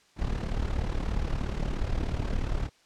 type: noise with amplitude modulation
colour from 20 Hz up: brown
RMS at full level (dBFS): -26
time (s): 0.16-2.7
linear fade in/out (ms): 50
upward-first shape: sine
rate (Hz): 36.9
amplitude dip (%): 70
effects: white hiss -62 dBFS RMS until 2.85 s + low-pass 6000 Hz 12 dB/octave